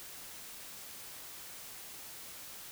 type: silence
effects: white hiss -48 dBFS RMS until 2.71 s